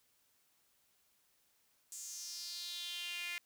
sawtooth tone with high-pass filter sweep, 349.2 Hz, F4, in tune, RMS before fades -44 dBFS, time 1.92-3.38 s, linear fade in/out 0 ms, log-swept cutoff 7500 to 2200 Hz, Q 4.4, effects white hiss -74 dBFS RMS until 3.45 s

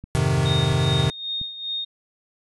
click train, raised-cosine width 5 ms, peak -24 dBFS, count 5, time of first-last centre 0.04-1.415 s, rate 2.91 Hz
square chord, F minor seventh, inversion none, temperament equal, 87.31 / 103.83 / 130.81 / 155.56 Hz, F2 / Ab2 / C3 / Eb3, 0 / 0 / 0 / 0 cents, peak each -28 / -28 / -22 / -24 dBFS, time 0.15-1.1 s, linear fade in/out 0 ms
white noise with exponential decay, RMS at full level -28 dBFS, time 0.15-0.27 s, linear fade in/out 5 ms, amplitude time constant 24 ms
sine tone with tremolo, 3695 Hz, A#7, 16 cents flat, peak -24 dBFS, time 0.45-1.85 s, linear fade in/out 10 ms, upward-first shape sine, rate 2.5 Hz, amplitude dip 70%
effects resampled to 24000 Hz

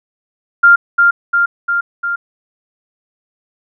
sine tone with echo, 1396.9 Hz, F6, in tune, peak -3 dBFS, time 0.63-0.76 s, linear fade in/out 10 ms, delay 350 ms, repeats 4, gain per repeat -3 dB, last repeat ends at 2.16 s, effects none

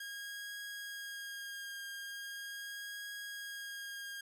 sawtooth tone with vibrato, 1629 Hz, G#6, 34 cents flat, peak -39 dBFS, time 0-4.21 s, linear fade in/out 5 ms, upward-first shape triangle, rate 0.4 Hz, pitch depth 18 cents each way, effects none

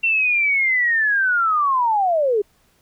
sine linear sweep, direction down, 2722 to 392 Hz, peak -15 dBFS, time 0.03-2.42 s, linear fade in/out 10 ms, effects pink hiss -60 dBFS RMS until 2.81 s

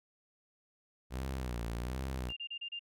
sawtooth tone with vibrato, 61.74 Hz, B1, in tune, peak -32 dBFS, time 1.1-2.33 s, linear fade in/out 50 ms, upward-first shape sine, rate 1.3 Hz, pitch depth 130 cents each way
sine tone bursts, 2800 Hz, F7, 4 cents sharp, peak -38 dBFS, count 5, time 2.29-2.794 s, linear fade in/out 10 ms, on 76 ms, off 31 ms
effects none

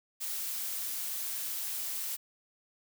blue noise, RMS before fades -36 dBFS, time 0.2-2.17 s, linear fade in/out 20 ms, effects none

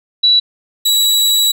sine / sawtooth tone pair in turn, 3933 / 3904 Hz, B7 / B7, -8 / -21 cents, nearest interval unison, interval 13 cents, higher first, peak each -7 dBFS, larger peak neither, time 0.23-0.4 / 0.85-1.52 s, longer second, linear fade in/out 10 ms, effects none

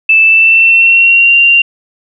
sine tone with pitch glide, 2637 to 2771 Hz, E7 to F7, 0 to -14 cents, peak -3 dBFS, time 0.09-1.62 s, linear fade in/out 5 ms, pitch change +86 cents, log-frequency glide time 0.22-1.35 s, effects none

